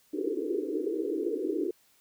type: band-pass noise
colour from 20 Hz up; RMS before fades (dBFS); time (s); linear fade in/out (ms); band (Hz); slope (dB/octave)
pink; -31; 0.13-1.71; 5; 290 to 470; 96
effects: white hiss -65 dBFS RMS until 2 s